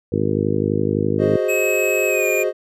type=harmonic tone; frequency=51.8 Hz; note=G#1; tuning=4 cents flat; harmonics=2 / 3 / 4 / 5 / 6 / 7 / 8 / 9; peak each=-25 / -25 / -25 / -25 / -25 / -25 / -25 / -25 dBFS; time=0.12-1.37 s; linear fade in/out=5 ms
type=chord; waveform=triangle; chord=Ab dominant seventh; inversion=third; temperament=equal; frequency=370 / 415.3 / 523.3 / 622.3 Hz; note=Gb4 / Ab4 / C5 / Eb5; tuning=0 / 0 / 0 / 0 cents; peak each=-21 dBFS; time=1.18-2.53 s; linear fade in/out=50 ms
type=tone with pitch glide; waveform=square; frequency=2566 to 2428 Hz; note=E7 to D#7; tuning=-47 to -43 cents; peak=-21 dBFS; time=1.48-2.44 s; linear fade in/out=20 ms; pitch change=-96 cents; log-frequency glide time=2.08-2.27 s
effects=none